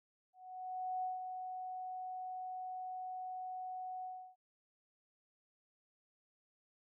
sine tone with ADSR envelope, 741 Hz, F#5, 2 cents sharp, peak -35 dBFS, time 0.33-4.36 s, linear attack 700 ms, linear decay 160 ms, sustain -6 dB, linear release 320 ms, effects none

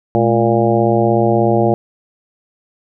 harmonic tone with a mistuned harmonic, 116.54 Hz, A#2, in tune, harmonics 1 / 2 / 3 / 4 / 5 / 6 / 7, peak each -18 / -18 / -16 / -19 / -18 / -19 / -21 dBFS, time 0.15-1.74 s, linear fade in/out 0 ms, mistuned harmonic 2, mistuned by -130 cents, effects none

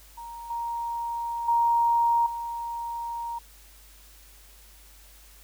sine tone with level steps, 936 Hz, A#5, 7 cents sharp, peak -37 / -28 / -19 / -30 dBFS, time 0.17-3.39 s, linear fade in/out 10 ms, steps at 0.5 / 1.48 / 2.26 s, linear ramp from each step 5 ms, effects added 50 Hz sine -52 dBFS peak until 5.43 s + white hiss -54 dBFS RMS until 5.43 s

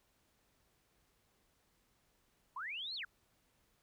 sine linear two-way sweep, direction up then down, 932.3 to 4435 to 1276 Hz, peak -40 dBFS, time 2.56-3.05 s, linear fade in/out 5 ms, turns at 2.95 s, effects pink hiss -75 dBFS RMS until 3.82 s

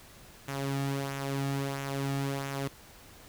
sawtooth tone with flanger, 138 Hz, C#3, 7 cents flat, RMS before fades -33 dBFS, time 0.48-2.68 s, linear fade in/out 5 ms, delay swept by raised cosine 0.21 to 2.01 ms, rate 1.5 Hz, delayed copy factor -0.5, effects pink hiss -53 dBFS RMS until 3.28 s

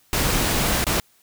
pink noise with dropouts, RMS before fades -21 dBFS, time 0.13-1 s, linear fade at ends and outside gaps 1 ms, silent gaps 0.842-0.867 s, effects white hiss -59 dBFS RMS until 1.22 s

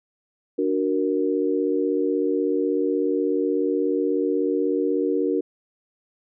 sine chord, D augmented, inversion none, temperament equal, 293.7 / 370 / 466.2 Hz, D4 / F#4 / A#4, 0 / 0 / 0 cents, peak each -24 dBFS, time 0.58-5.41 s, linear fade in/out 10 ms, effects none

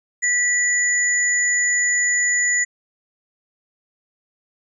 sine tone pair together, 1956 / 6956 Hz, B6 / A8, -17 / -21 cents, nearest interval octave + minor seventh, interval 2196 cents, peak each -18 / -20 dBFS, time 0.22-2.65 s, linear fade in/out 20 ms, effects none

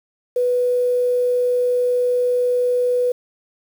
sine tone with quantisation, 493.9 Hz, B4, in tune, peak -15 dBFS, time 0.36-3.12 s, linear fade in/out 5 ms, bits 7, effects none

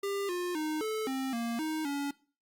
square tone with pitch steps, 398.8 / 355.5 / 309.2 / 435.4 / 264.9 / 233.1 / 313.2 / 283.1 Hz, G4 / F4 / D#4 / A4 / C4 / A#3 / D#4 / C#4, +30 / +31 / -11 / -18 / +22 / 0 / +11 / +37 cents, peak -32 dBFS, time 0.03-2.11 s, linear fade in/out 5 ms, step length 260 ms, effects noise-tail reverb RT60 0.4 s tail -21 dB re dry + Opus 48 kbps

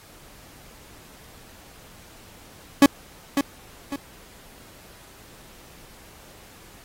40% pulse tone with echo, 280.5 Hz, C#4, 21 cents sharp, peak -8 dBFS, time 2.82-2.86 s, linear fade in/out 2 ms, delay 550 ms, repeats 2, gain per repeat -9 dB, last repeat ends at 3.96 s, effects pink hiss -49 dBFS RMS until 6.84 s + AAC 48 kbps

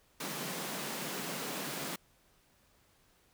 pink high-pass noise, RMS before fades -39 dBFS, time 0.2-1.96 s, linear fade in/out 5 ms, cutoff 140 Hz, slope 96 dB/octave, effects pink hiss -68 dBFS RMS until 3.33 s

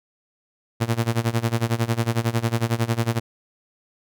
sawtooth tone with tremolo, 115.9 Hz, A#2, 10 cents flat, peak -13 dBFS, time 0.8-3.2 s, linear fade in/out 20 ms, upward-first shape sine, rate 11 Hz, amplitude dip 90%, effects none

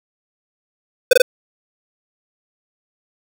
square tone bursts, 505 Hz, B4, 39 cents sharp, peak -6 dBFS, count 3, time 1.11-1.22 s, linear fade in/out 5 ms, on 22 ms, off 22 ms, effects none

